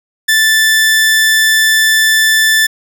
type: tone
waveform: sawtooth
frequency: 1760 Hz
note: A6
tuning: in tune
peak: -4 dBFS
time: 0.28-2.67 s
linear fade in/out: 10 ms
effects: 7-bit